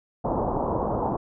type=low-pass noise; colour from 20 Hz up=white; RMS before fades=-26 dBFS; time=0.24-1.17 s; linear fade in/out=10 ms; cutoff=990 Hz; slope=48 dB/octave; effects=none